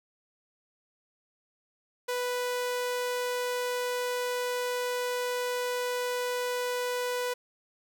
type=tone; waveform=sawtooth; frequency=493.9 Hz; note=B4; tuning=in tune; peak=-25 dBFS; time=2.08-7.34 s; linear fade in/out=10 ms; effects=none